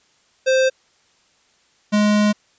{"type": "tone pair in turn", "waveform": "square", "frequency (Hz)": [523.3, 209.1], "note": ["C5", "G#3"], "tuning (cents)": [0, 12], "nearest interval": "octave + major third", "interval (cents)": 1588, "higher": "first", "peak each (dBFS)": -14, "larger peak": "neither", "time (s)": [[0.46, 0.7], [1.92, 2.33]], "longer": "second", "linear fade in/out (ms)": 20, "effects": ["white hiss -59 dBFS RMS until 2.58 s", "resampled to 16000 Hz"]}